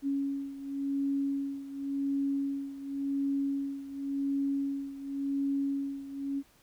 sine beating tone pair, 277.2 / 278.11 Hz, C#4 / C#4, 0 / +6 cents, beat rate 0.91 Hz, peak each -31 / -35 dBFS, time 0.02-6.43 s, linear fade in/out 50 ms, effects pink hiss -63 dBFS RMS until 6.62 s

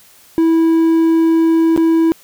triangle tone with dropouts, 327.1 Hz, E4, 13 cents flat, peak -7 dBFS, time 0.38-2.12 s, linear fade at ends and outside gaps 0 ms, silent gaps 1.763-1.776 s, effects white hiss -46 dBFS RMS until 2.23 s

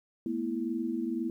sine chord, A suspended second, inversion none, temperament equal with one note detuned, 220 / 241.9 / 329.6 Hz, A3 / B3 / E4, 0 / -36 / 0 cents, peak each -37 / -33 / -33 dBFS, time 0.26-1.3 s, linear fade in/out 2 ms, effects 11-bit

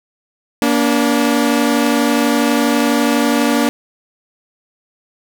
sawtooth tone pair together, 236.5 / 288.7 Hz, A#3 / D4, +25 / -30 cents, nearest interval minor third, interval 345 cents, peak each -11 dBFS, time 0.62-3.69 s, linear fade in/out 0 ms, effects none

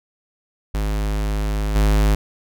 square tone with level steps, 51.91 Hz, G#1, in tune, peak -20 / -14 dBFS, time 0.74-2.15 s, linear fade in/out 5 ms, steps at 1.75 s, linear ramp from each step 10 ms, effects none

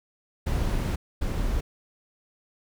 brown noise bursts at uneven times, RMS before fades -26 dBFS, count 2, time 0.46-0.96 / 1.21-1.61 s, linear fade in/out 10 ms, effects none

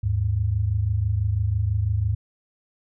sine tone pair together, 77.78 / 103.83 Hz, D#2 / G#2, 0 / 0 cents, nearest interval perfect fourth, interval 500 cents, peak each -25 / -21 dBFS, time 0.03-2.15 s, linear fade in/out 10 ms, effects none

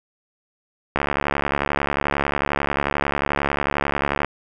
click train, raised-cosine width 0.5 ms, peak -5 dBFS, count 235, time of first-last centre 0.96-4.247 s, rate 71.2 Hz, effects none

